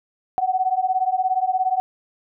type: beating tone pair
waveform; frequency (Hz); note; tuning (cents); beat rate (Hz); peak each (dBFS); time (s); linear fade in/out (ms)
sine; 740 / 757; F#5 / F#5; 0 / +39; 17; -21; 0.38-1.8; 0
effects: none